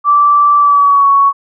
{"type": "tone with pitch glide", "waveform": "sine", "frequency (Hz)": [1165, 1115], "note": ["D6", "C#6"], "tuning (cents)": [-14, 10], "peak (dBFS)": -5, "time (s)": [0.04, 1.33], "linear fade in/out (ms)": 50, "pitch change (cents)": -76, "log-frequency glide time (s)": [0.58, 1.08], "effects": []}